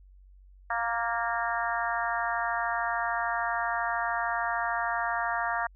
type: harmonic tone with a mistuned harmonic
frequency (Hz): 233.1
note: A#3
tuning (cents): 0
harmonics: 3 / 4 / 5 / 6 / 7 / 8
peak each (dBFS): -32 / -33 / -34 / -35 / -35 / -36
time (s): 0.7-5.67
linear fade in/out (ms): 5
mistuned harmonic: 8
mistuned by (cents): -22
effects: added 47 Hz sine -51 dBFS peak until 5.75 s